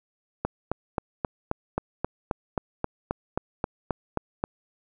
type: click train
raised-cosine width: 1 ms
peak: -11 dBFS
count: 16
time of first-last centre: 0.45-4.439 s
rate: 3.76 Hz
effects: none